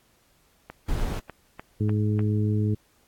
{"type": "click train", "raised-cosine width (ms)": 0.5, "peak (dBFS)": -22, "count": 6, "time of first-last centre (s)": [0.7, 2.193], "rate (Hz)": 3.35}
{"type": "noise", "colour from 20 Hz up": "brown", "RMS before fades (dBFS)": -26, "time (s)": [0.88, 1.2], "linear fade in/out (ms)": 10}
{"type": "harmonic tone", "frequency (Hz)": 105.8, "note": "G#2", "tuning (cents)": 33, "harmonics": [1, 2, 3, 4], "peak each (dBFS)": [-22, -28, -32, -34], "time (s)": [1.8, 2.75], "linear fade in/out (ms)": 10}
{"effects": ["pink hiss -63 dBFS RMS until 3.07 s", "AAC 64 kbps"]}